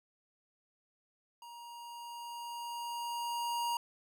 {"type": "tone with level ramp", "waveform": "square", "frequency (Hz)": 945, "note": "A#5", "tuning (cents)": 23, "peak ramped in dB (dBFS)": [-49, -32], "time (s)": [1.42, 3.77], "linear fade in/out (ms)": 2, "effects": []}